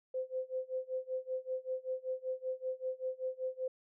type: tone with tremolo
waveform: sine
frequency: 516 Hz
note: C5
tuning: 24 cents flat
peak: -32 dBFS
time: 0.14-3.68 s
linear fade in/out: 5 ms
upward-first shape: sine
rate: 5.2 Hz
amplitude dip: 95%
effects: none